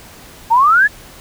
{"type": "exponential sweep", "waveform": "sine", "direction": "up", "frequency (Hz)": [880, 1760], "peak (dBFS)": -7, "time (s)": [0.5, 0.88], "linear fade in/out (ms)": 20, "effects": ["pink hiss -39 dBFS RMS until 1.2 s"]}